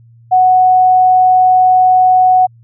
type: tone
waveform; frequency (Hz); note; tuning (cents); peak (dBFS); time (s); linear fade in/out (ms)
sine; 740; F#5; 0; -5; 0.31-2.47; 20
effects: added 116 Hz sine -40 dBFS peak until 2.63 s